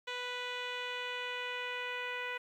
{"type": "tone with low-pass filter sweep", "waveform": "10% pulse", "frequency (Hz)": 493.9, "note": "B4", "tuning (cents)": 0, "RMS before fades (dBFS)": -39, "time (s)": [0.07, 2.38], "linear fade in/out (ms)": 10, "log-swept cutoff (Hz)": [4000, 2400], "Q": 1.9, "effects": ["11-bit"]}